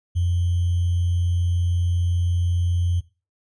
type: tone with sample-and-hold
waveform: sine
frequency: 87.31 Hz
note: F2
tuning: in tune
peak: -18 dBFS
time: 0.15-3.01 s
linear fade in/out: 20 ms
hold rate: 3150 Hz
effects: noise-tail reverb RT60 0.3 s tail -18 dB re dry + resampled to 22050 Hz